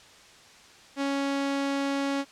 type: tone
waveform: sawtooth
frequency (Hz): 277.6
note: C#4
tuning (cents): +3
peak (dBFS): -22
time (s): 0.96-2.25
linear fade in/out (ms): 50
effects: white hiss -52 dBFS RMS until 2.31 s + low-pass 6000 Hz 12 dB/octave